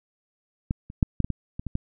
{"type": "clicks", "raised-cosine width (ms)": 5, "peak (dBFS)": [-12, -26, -6, -9, -15, -14, -20, -19, -13], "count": 9, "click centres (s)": [0.709, 0.901, 1.028, 1.203, 1.245, 1.303, 1.595, 1.667, 1.754], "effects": []}